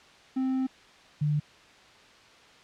triangle / sine tone pair in turn, 261.6 / 148.82 Hz, C4 / D3, 0 / +23 cents, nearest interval minor seventh, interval 977 cents, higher first, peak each -23 dBFS, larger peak neither, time 0.36-0.67 / 1.21-1.4 s, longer first, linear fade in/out 10 ms, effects white hiss -54 dBFS RMS until 2.63 s + low-pass 4000 Hz 12 dB/octave

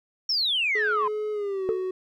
sine exponential sweep, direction down, 5588 to 988 Hz, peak -21 dBFS, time 0.29-1.08 s, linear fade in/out 5 ms
triangle tone with pitch glide, 425.1 to 372.2 Hz, G#4 to F#4, +40 to +10 cents, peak -24 dBFS, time 0.75-1.91 s, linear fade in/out 5 ms, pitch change -230 cents, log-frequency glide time 1.32-1.68 s
sine tone with exponential decay, 440 Hz, A4, in tune, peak -18 dBFS, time 1.69-1.89 s, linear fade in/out 0 ms, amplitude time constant 43 ms
effects tanh soft clip ceiling -16 dBFS

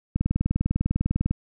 click train, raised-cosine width 5 ms, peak -11 dBFS, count 24, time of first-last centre 0.16-1.31 s, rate 20 Hz, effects none

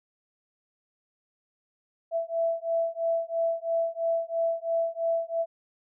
sine beating tone pair, 663 / 666 Hz, E5 / E5, +10 / +18 cents, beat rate 3 Hz, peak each -28 dBFS, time 2.11-5.46 s, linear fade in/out 50 ms, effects none

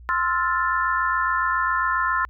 sine chord, F major seventh, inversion second, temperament equal with one note detuned, 1046.5 / 1318.5 / 1405.8 / 1760 Hz, C6 / E6 / F6 / A6, 0 / 0 / +11 / 0 cents, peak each -23 / -26 / -26 / -26 dBFS, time 0.09-2.25 s, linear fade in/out 0 ms, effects added 60 Hz sine -41 dBFS peak until 2.29 s

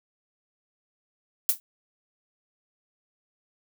violet noise with exponential decay, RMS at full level -17 dBFS, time 1.49-1.6 s, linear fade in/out 0 ms, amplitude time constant 22 ms, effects none

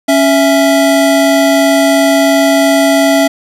square tone pair together, 277.2 / 661.1 Hz, C#4 / E5, 0 / +5 cents, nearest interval octave + minor third, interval 1505 cents, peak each -10 dBFS, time 0.08-3.28 s, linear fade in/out 10 ms, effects resampled to 32000 Hz + 7-bit

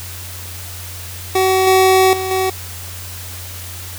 25% pulse tone with level steps, 377.4 Hz, F#4, 34 cents sharp, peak -8 / -5 / -16 / -11 dBFS, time 1.35-2.5 s, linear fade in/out 5 ms, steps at 1.67 / 2.13 / 2.31 s, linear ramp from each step 2 ms, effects added 90 Hz sine -31 dBFS peak until 3.98 s + white hiss -32 dBFS RMS until 3.98 s

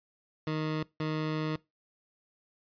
20% pulse tone bursts at uneven times, 155.56 Hz, D#3, in tune, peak -25 dBFS, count 2, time 0.47-0.83 / 1-1.56 s, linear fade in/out 2 ms, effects noise-tail reverb RT60 0.2 s tail -21 dB re dry + resampled to 11025 Hz

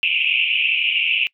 white band-pass noise, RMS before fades -19 dBFS, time 0.03-1.27 s, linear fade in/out 0 ms, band 2400 to 2900 Hz, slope 96 dB/octave, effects noise-tail reverb RT60 0.1 s tail -23 dB re dry

